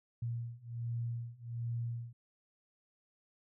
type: beating tone pair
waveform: sine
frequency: 117 / 118.3 Hz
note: A#2 / A#2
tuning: +7 / +26 cents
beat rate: 1.3 Hz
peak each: -40 / -39 dBFS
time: 0.22-2.13 s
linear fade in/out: 5 ms
effects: none